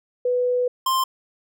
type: tone pair in turn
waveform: sine / square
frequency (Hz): 495.1 / 1049.1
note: B4 / C6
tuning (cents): +4 / +4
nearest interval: octave + minor second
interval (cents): 1300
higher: second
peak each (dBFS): -18 / -19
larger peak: first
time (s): 0.25-0.68 / 0.86-1.04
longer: first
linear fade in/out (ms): 5
effects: none